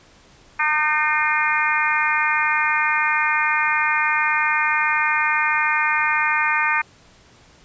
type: harmonic tone with a mistuned harmonic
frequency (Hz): 303.6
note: D#4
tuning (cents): -42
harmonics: 3 / 4 / 5 / 6 / 7 / 8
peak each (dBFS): -24 / -24 / -24 / -24 / -24 / -24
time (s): 0.59-6.82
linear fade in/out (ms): 10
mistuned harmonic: 5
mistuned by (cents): +19
effects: pink hiss -51 dBFS RMS until 7.64 s + resampled to 16000 Hz